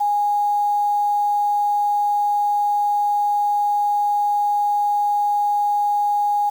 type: tone with quantisation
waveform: sine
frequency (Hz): 824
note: G#5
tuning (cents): -14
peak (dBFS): -16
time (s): 0-6.5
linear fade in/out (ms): 10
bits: 7
effects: none